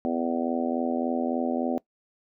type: harmonic tone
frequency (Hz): 83.5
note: E2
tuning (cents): +23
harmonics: 3 / 4 / 5 / 6 / 7 / 8 / 9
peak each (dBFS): -27 / -33 / -35 / -36 / -32 / -37 / -34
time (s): 0.05-1.78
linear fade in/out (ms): 0
effects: noise-tail reverb RT60 0.1 s tail -21 dB re dry